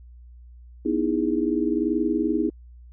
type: chord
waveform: sine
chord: E major seventh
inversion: second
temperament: just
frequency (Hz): 247.2 / 309 / 329.6 / 412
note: B3 / D#4 / E4 / G#4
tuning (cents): +2 / -12 / 0 / -14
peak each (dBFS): -27 / -24 / -26 / -28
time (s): 0.85-2.5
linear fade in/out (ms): 10
effects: added 60 Hz sine -43 dBFS peak until 2.92 s